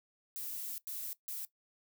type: noise bursts at uneven times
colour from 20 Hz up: violet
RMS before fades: -41 dBFS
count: 3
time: 0.36-0.78 / 0.87-1.13 / 1.28-1.45 s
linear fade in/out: 0 ms
effects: noise-tail reverb RT60 0.1 s tail -17 dB re dry